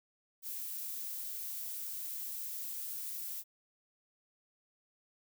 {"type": "noise", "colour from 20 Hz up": "violet", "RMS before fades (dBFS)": -41, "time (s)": [0.42, 3.44], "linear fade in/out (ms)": 50, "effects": []}